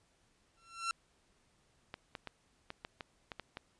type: tone with exponential growth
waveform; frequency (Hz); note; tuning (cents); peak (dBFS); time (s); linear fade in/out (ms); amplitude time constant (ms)
sawtooth; 1354; E6; +46; -27; 0.57-0.91; 1; 72
type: clicks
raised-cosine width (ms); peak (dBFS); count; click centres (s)
0.3; -26; 9; 1.941 / 2.152 / 2.273 / 2.704 / 2.849 / 3.008 / 3.318 / 3.397 / 3.571
effects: pink hiss -72 dBFS RMS until 3.79 s + resampled to 22050 Hz